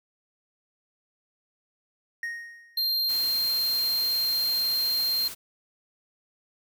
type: tone with exponential decay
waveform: triangle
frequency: 1864.7 Hz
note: A#6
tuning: in tune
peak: -26 dBFS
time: 2.23-2.97 s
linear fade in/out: 2 ms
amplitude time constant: 160 ms
type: tone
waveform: square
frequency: 4186 Hz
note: C8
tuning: in tune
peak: -24 dBFS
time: 2.77-5.28 s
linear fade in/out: 5 ms
type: noise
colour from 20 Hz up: white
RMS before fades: -39 dBFS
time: 3.08-5.35 s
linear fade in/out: 20 ms
effects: none